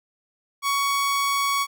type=tone; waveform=sawtooth; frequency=1119 Hz; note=C#6; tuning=16 cents sharp; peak=-17 dBFS; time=0.62-1.67 s; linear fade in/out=50 ms; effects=none